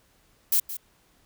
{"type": "noise with echo", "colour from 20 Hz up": "violet", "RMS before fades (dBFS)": -21, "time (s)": [0.52, 0.6], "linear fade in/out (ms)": 5, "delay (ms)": 170, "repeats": 1, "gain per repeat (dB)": -13, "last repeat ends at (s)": 0.77, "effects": ["pink hiss -63 dBFS RMS until 1.25 s"]}